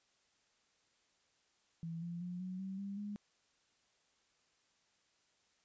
sine tone with pitch steps, 165.5 / 171.63 / 177.99 / 184.59 / 191.43 / 198.53 / 205.9 Hz, E3 / F3 / F3 / F#3 / G3 / G3 / G#3, +7 / -30 / +33 / -4 / -41 / +22 / -15 cents, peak -40 dBFS, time 1.83-3.16 s, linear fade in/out 0 ms, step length 190 ms, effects white hiss -75 dBFS RMS until 5.64 s + resampled to 16000 Hz

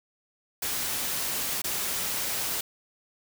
white noise with dropouts, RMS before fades -30 dBFS, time 0.62-2.61 s, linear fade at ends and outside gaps 5 ms, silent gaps 1.619-1.64 s, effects none

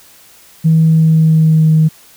sine tone with pitch glide, 160.7 to 157.39 Hz, E3 to D#3, -44 to +20 cents, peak -5 dBFS, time 0.64-1.89 s, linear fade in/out 20 ms, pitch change -36 cents, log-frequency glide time 0.84-1.74 s, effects tanh soft clip ceiling -1 dBFS + white hiss -43 dBFS RMS until 2.16 s

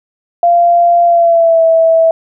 sine tone with pitch glide, 691 to 654.5 Hz, F5 to E5, -19 to -13 cents, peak -5 dBFS, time 0.43-2.11 s, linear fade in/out 2 ms, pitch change -94 cents, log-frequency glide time 1.05-1.63 s, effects none

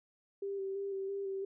sine tone with vibrato, 392 Hz, G4, in tune, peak -35 dBFS, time 0.42-1.45 s, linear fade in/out 5 ms, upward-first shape square, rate 3 Hz, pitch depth 20 cents each way, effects none

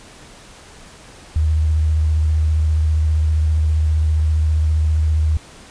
sine tone with vibrato, 77.8 Hz, D#2, in tune, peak -13 dBFS, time 1.36-5.37 s, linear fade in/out 0 ms, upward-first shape sine, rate 15 Hz, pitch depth 30 cents each way, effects pink hiss -42 dBFS RMS until 5.7 s + resampled to 22050 Hz

